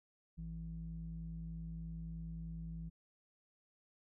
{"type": "tone with low-pass filter", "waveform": "square", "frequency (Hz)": 54.8, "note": "A1", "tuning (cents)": -6, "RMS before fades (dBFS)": -45, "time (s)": [0.37, 2.9], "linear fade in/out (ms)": 20, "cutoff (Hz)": 160, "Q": 4.4, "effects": []}